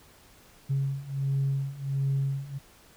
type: beating tone pair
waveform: sine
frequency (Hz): 136.3 / 137.7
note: C#3 / C#3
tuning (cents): -29 / -11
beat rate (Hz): 1.4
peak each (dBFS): -29 / -27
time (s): 0.69-2.59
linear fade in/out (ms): 20
effects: tanh soft clip ceiling -20 dBFS + pink hiss -56 dBFS RMS until 2.96 s